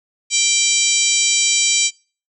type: harmonic tone with a mistuned harmonic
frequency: 784 Hz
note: G5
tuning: in tune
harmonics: 3 / 4 / 5 / 6 / 7 / 8 / 9 / 10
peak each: -22 / -23 / -23 / -25 / -20 / -26 / -20 / -21 dBFS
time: 0.3-1.91 s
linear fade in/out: 50 ms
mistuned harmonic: 7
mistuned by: +52 cents
effects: noise-tail reverb RT60 0.4 s tail -25 dB re dry